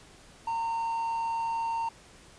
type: tone with amplitude modulation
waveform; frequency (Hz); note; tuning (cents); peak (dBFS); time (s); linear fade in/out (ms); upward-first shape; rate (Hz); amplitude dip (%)
triangle; 916; A#5; -31; -25; 0.47-1.89; 5; sine; 144; 25
effects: pink hiss -54 dBFS RMS until 2.38 s + resampled to 22050 Hz